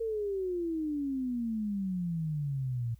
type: exponential sweep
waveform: sine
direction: down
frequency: 460 to 113.6 Hz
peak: -30 dBFS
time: 0-2.95 s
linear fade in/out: 10 ms
effects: added 60 Hz sine -54 dBFS peak until 2.99 s + white hiss -72 dBFS RMS until 2.99 s